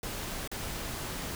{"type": "noise with dropouts", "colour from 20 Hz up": "pink", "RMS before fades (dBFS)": -37, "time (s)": [0.03, 1.35], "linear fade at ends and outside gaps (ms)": 1, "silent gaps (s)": [0.476, 0.515], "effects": []}